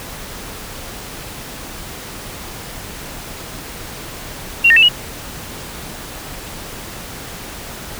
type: tone with pitch steps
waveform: sine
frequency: 2751 / 1841 / 2653 / 2898 Hz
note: F7 / A#6 / E7 / F#7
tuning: -27 / -22 / +10 / -37 cents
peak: -6 dBFS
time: 4.64-4.888 s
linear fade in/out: 10 ms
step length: 62 ms
effects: pink hiss -31 dBFS RMS until 7.99 s